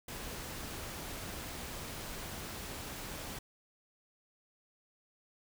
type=noise; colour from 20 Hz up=pink; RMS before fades=-43 dBFS; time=0.08-3.39 s; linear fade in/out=5 ms; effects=none